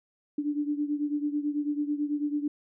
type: beating tone pair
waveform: sine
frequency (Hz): 291.5 / 300.6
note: D4 / D4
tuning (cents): -13 / +40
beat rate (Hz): 9.1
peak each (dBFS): -28 / -32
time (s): 0.38-2.48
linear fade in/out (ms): 5
effects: none